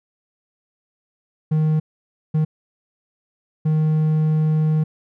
triangle tone bursts at uneven times, 155.56 Hz, D#3, in tune, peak -13 dBFS, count 3, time 1.51-1.8 / 2.34-2.45 / 3.65-4.84 s, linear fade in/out 10 ms, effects none

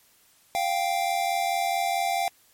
square tone pair together, 698.5 / 783.1 Hz, F5 / G5, 0 / -2 cents, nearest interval major second, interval 198 cents, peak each -27 dBFS, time 0.55-2.28 s, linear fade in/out 0 ms, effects white hiss -60 dBFS RMS until 2.53 s + MP3 64 kbps

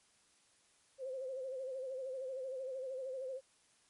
sine tone with vibrato, 523.3 Hz, C5, in tune, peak -39 dBFS, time 0.98-3.41 s, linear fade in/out 50 ms, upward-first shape sine, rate 13 Hz, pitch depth 63 cents each way, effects white hiss -70 dBFS RMS until 3.89 s + MP3 48 kbps

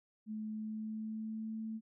sine tone with pitch glide, 215.9 to 220.9 Hz, A3 to A3, -33 to +7 cents, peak -38 dBFS, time 0.26-1.81 s, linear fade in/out 50 ms, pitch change +40 cents, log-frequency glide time 0.5-1.63 s, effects none

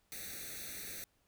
white noise with comb filter, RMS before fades -45 dBFS, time 0.12-1.04 s, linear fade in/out 0 ms, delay 0.49 ms, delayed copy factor +1, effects pink hiss -75 dBFS RMS until 1.27 s

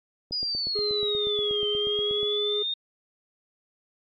click train, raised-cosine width 2 ms, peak -27 dBFS, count 17, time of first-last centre 0.31-2.231 s, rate 8.33 Hz
sine exponential two-way sweep, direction down then up, 4978 to 3109 to 3688 Hz, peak -26 dBFS, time 0.32-2.74 s, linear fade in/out 5 ms, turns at 1.67 s
triangle tone, 415.6 Hz, G#4, 1 cent sharp, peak -25 dBFS, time 0.75-2.63 s, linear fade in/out 10 ms
effects AAC 64 kbps

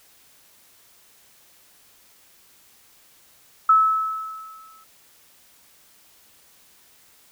sine tone with exponential decay, 1300 Hz, E6, 24 cents flat, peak -10 dBFS, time 3.69-4.84 s, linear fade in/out 5 ms, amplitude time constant 250 ms, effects white hiss -55 dBFS RMS until 7.31 s

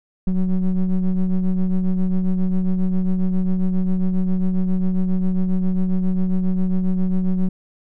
triangle ring-modulated tone, 94 Hz, F#2, 28 cents sharp, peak -10 dBFS, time 0.27-7.49 s, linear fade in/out 5 ms, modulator 90.3 Hz, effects none

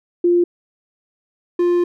sine / triangle tone pair in turn, 349.2 / 350.6 Hz, F4 / F4, 0 / +7 cents, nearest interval unison, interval 7 cents, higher second, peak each -11 dBFS, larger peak neither, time 0.24-0.44 / 1.59-1.84 s, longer second, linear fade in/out 5 ms, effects none

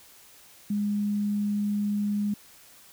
sine tone, 205.9 Hz, G#3, 15 cents flat, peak -24 dBFS, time 0.7-2.34 s, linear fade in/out 5 ms, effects white hiss -53 dBFS RMS until 2.92 s

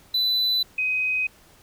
triangle / sine tone pair in turn, 3994 / 2516 Hz, B7 / D#7, +19 / +19 cents, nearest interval minor sixth, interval 800 cents, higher first, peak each -18 / -21 dBFS, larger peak first, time 0.14-0.63 / 0.78-1.27 s, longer neither, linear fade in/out 5 ms, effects pink hiss -54 dBFS RMS until 1.62 s

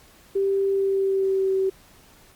sine tone with pitch glide, 392 to 383 Hz, G4 to G4, 0 to -40 cents, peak -19 dBFS, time 0.35-1.7 s, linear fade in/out 10 ms, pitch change -40 cents, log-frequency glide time 0.71-1.53 s, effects pink hiss -53 dBFS RMS until 2.35 s + Opus 48 kbps

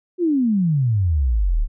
sine exponential sweep, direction down, 370 to 33 Hz, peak -15 dBFS, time 0.18-1.68 s, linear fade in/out 50 ms, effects none

